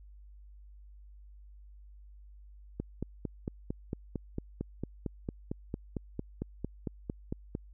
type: click train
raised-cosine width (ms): 3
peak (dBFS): -21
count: 22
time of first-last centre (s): 2.8-7.551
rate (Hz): 4.42
effects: added 50 Hz sine -50 dBFS peak until 7.73 s